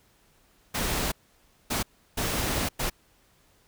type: noise bursts at uneven times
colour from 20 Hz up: pink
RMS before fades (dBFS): -28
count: 4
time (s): 0.74-1.12 / 1.7-1.83 / 2.17-2.69 / 2.79-2.9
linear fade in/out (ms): 10
effects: pink hiss -63 dBFS RMS until 3.67 s